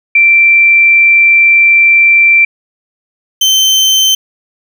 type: tone pair in turn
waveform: sine / 30% pulse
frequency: 2349 / 3095 Hz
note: D7 / G7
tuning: 0 / -23 cents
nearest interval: perfect fourth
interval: 477 cents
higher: second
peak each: -3 dBFS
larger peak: neither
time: 0.15-2.45 / 3.41-4.15 s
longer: first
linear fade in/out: 5 ms
effects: none